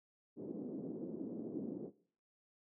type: band-pass noise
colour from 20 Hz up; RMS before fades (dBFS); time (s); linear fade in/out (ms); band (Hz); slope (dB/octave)
pink; -44; 0.36-1.91; 50; 220 to 380; 24
effects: noise-tail reverb RT60 0.5 s tail -18 dB re dry